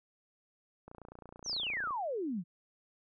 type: click train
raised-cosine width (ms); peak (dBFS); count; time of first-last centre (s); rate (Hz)
1; -35; 31; 0.88-1.907; 29.2
type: exponential sweep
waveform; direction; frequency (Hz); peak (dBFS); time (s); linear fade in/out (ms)
sine; down; 6480 to 160; -33; 1.44-2.44; 50
effects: none